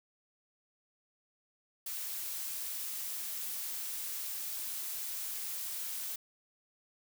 blue noise, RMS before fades -39 dBFS, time 1.86-6.16 s, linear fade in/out 5 ms, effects none

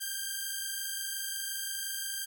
5% pulse tone pair together, 1576.3 / 1602 Hz, G6 / G6, +9 / +37 cents, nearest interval unison, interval 28 cents, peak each -26 dBFS, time 0-2.26 s, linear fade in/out 20 ms, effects none

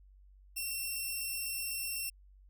5% pulse tone, 2708 Hz, E7, 46 cents sharp, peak -26 dBFS, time 0.56-2.1 s, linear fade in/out 10 ms, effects added 48 Hz sine -56 dBFS peak until 2.49 s

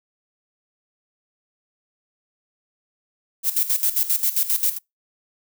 violet noise with tremolo, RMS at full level -19 dBFS, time 3.43-4.79 s, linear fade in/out 50 ms, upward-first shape square, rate 7.5 Hz, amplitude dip 75%, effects noise-tail reverb RT60 0.2 s tail -26 dB re dry

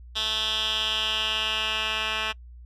10% pulse tone with band-pass filter sweep, 218.2 Hz, A3, 14 cents flat, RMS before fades -27 dBFS, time 0.15-2.33 s, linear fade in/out 20 ms, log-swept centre 3600 to 2400 Hz, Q 4, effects noise-tail reverb RT60 0.1 s tail -24 dB re dry + added 60 Hz sine -42 dBFS peak until 2.65 s

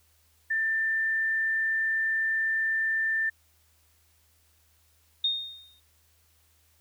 sine tone, 1784 Hz, A6, 23 cents sharp, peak -24 dBFS, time 0.5-3.3 s, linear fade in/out 10 ms
sine tone with exponential decay, 3688 Hz, A#7, 19 cents flat, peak -21 dBFS, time 5.24-5.8 s, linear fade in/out 5 ms, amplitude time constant 120 ms
effects added 79 Hz sine -66 dBFS peak until 6.8 s + white hiss -66 dBFS RMS until 6.8 s

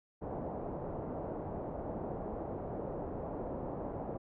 white low-pass noise, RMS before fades -40 dBFS, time 0.21-4.18 s, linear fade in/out 20 ms, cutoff 720 Hz, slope 24 dB/octave, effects none

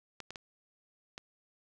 clicks, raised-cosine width 0.2 ms, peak -25 dBFS, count 4, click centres 0.203 / 0.306 / 0.358 / 1.179 s, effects none

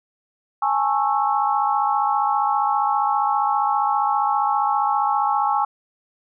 sine chord, A major seventh, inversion third, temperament just, 825 / 880 / 1100 / 1320 Hz, G#5 / A5 / C#6 / E6, -12 / 0 / -14 / +2 cents, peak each -20 / -25 / -23 / -26 dBFS, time 0.62-5.65 s, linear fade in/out 5 ms, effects none

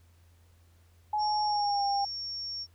sine tone with pitch glide, 845 to 800.3 Hz, G#5 to G5, +30 to +36 cents, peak -26 dBFS, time 1.13-2.05 s, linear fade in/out 5 ms, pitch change -94 cents, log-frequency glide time 1.44-1.83 s
sine tone, 5500 Hz, F8, 27 cents flat, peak -34 dBFS, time 1.18-2.67 s, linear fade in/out 50 ms
effects added 85 Hz sine -58 dBFS peak until 2.74 s + pink hiss -68 dBFS RMS until 2.74 s

